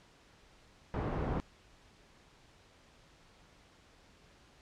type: low-pass noise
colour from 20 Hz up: pink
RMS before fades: -35 dBFS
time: 0.94-1.4 s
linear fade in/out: 0 ms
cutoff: 990 Hz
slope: 12 dB/octave
effects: pink hiss -62 dBFS RMS until 4.61 s + low-pass 6000 Hz 12 dB/octave